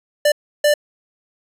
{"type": "tone bursts at uneven times", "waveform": "square", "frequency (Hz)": 591, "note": "D5", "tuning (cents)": 11, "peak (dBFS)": -12, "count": 2, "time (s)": [[0.25, 0.32], [0.64, 0.74]], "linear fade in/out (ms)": 5, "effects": ["resampled to 32000 Hz"]}